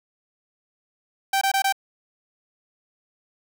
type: tone bursts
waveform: sawtooth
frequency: 780 Hz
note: G5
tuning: 9 cents flat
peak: -15 dBFS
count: 4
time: 1.33-1.725 s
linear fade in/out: 5 ms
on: 83 ms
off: 21 ms
effects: none